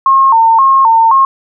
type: tone with vibrato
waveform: sine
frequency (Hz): 987.8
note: B5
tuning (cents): 0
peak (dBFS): -4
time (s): 0.06-1.25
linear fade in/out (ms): 2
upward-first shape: square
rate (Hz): 1.9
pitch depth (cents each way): 150
effects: none